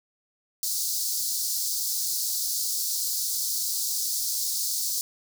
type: high-pass noise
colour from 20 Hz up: pink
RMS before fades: -28 dBFS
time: 0.63-5.01 s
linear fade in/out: 0 ms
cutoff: 4400 Hz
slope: 48 dB/octave
effects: none